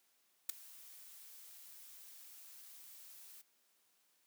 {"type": "noise with ADSR envelope", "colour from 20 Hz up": "blue", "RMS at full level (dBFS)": -32, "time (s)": [0.49, 3.42], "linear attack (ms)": 6, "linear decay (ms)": 6, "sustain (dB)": -24, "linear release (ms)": 14, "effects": ["white hiss -75 dBFS RMS until 4.26 s", "high-pass 200 Hz 12 dB/octave"]}